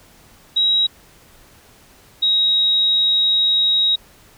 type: tone pair in turn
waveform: sine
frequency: 3840 / 3802 Hz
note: B7 / A#7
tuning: -49 / +33 cents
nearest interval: unison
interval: 18 cents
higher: first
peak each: -13 dBFS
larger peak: neither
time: 0.56-0.87 / 2.22-3.96 s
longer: second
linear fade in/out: 10 ms
effects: pink hiss -49 dBFS RMS until 4.37 s